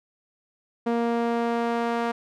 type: tone with band-pass filter sweep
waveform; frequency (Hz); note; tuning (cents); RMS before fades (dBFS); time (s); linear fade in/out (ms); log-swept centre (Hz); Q
sawtooth; 234; A#3; +7; -25; 0.86-2.12; 10; 480 to 870; 0.82
effects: none